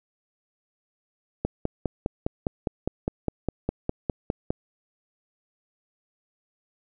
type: click train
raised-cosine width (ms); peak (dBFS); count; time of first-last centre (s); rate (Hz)
2; -11; 16; 1.45-4.505; 4.91
effects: none